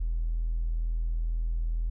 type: tone with tanh clipping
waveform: triangle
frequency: 41.07 Hz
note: E1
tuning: 6 cents flat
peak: -25 dBFS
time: 0-1.9 s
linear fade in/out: 10 ms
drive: 1 dB
effects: none